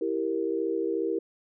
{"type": "chord", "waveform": "sine", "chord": "E diminished", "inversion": "none", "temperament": "equal", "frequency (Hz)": [329.6, 392, 466.2], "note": ["E4", "G4", "Bb4"], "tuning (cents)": [0, 0, 0], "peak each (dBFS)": -30, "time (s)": [0.01, 1.19], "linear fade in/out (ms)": 5, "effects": []}